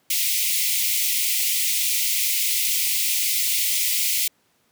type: high-pass noise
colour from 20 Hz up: white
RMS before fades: -22 dBFS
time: 0.1-4.28 s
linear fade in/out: 5 ms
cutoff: 2000 Hz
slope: 96 dB/octave
effects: pink hiss -64 dBFS RMS until 4.71 s + high-pass 150 Hz 12 dB/octave